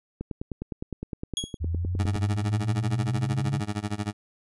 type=click train; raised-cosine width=3 ms; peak=-19 dBFS; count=20; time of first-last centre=0.21-2.157 s; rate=9.76 Hz
type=tone with exponential decay; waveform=sawtooth; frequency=3321 Hz; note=G#7; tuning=1 cent flat; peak=-20 dBFS; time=1.37-1.57 s; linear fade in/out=1 ms; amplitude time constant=43 ms
type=linear sweep; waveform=sine; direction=up; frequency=79.8 to 140 Hz; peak=-25 dBFS; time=1.6-3.61 s; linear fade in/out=20 ms
type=tone with tremolo; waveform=20% pulse; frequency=103.9 Hz; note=G#2; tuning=1 cent sharp; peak=-20 dBFS; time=1.99-4.13 s; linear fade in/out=5 ms; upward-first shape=sine; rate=13 Hz; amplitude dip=95%
effects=resampled to 24000 Hz